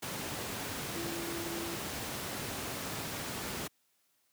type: tone in noise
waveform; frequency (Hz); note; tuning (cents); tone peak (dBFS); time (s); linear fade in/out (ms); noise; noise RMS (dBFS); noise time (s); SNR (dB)
sine; 337.8; E4; +42; -39; 0.95-1.76; 10; pink; -38; 0.02-3.68; -4
effects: white hiss -74 dBFS RMS until 4.32 s + high-pass 100 Hz 12 dB/octave